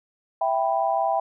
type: chord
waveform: sine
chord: E minor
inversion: none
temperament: equal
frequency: 659.3 / 784 / 987.8 Hz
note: E5 / G5 / B5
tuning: 0 / 0 / 0 cents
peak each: -24 / -23 / -28 dBFS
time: 0.41-1.2 s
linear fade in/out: 5 ms
effects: none